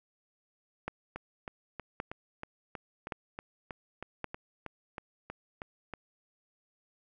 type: two click trains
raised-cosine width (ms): 0.5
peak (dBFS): -19 / -24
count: 4 / 16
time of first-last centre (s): 0.88-4.243 / 1.16-5.937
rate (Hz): 0.892 / 3.14
effects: none